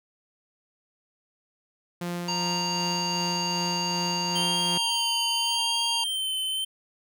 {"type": "tone with tremolo", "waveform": "sawtooth", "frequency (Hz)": 174.61, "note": "F3", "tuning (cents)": 0, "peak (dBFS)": -25, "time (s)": [2.01, 4.78], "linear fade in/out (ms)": 5, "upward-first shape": "sine", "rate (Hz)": 2.6, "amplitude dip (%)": 25}
{"type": "harmonic tone", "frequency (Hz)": 932.3, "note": "A#5", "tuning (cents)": 0, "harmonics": [1, 3, 5, 7], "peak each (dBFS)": [-31, -33, -30, -36], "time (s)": [2.28, 6.04], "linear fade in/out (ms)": 5}
{"type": "tone with vibrato", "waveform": "square", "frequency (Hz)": 3132, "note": "G7", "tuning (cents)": -2, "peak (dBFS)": -27, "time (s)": [4.35, 6.65], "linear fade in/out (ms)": 10, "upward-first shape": "sine", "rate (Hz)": 0.85, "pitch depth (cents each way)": 40}
{"effects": []}